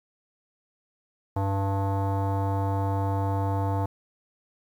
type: tone with low-pass filter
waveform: square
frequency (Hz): 98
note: G2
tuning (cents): 0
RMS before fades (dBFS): -26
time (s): 1.36-3.86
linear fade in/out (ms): 5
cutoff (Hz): 880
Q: 3.7
effects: 9-bit